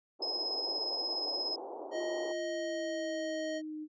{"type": "band-pass noise", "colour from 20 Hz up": "pink", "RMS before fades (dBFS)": -43, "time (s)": [0.19, 2.33], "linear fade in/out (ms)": 20, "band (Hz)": [320, 910], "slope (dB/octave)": 48}
{"type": "tone with tremolo", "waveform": "sine", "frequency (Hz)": 5120, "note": "D#8", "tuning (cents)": 49, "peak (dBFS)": -31, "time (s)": [0.22, 1.56], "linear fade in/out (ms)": 5, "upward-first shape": "sine", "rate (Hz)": 17, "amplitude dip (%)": 40}
{"type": "tone", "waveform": "square", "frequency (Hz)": 626, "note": "D#5", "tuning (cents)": 10, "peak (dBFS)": -36, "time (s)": [1.91, 3.62], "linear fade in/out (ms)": 50}
{"type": "tone with pitch glide", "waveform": "sine", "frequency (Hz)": [350.6, 307], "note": ["F4", "D#4"], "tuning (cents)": [7, -23], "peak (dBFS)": -38, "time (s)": [1.92, 3.88], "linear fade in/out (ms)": 50, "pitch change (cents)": -230, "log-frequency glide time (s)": [2.27, 3.76]}
{"effects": ["resampled to 16000 Hz"]}